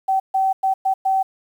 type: tone bursts at uneven times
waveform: sine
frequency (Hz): 768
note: G5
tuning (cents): -36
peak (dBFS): -15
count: 5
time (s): 0.08-0.2 / 0.34-0.53 / 0.63-0.74 / 0.85-0.94 / 1.05-1.23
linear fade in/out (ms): 10
effects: 8-bit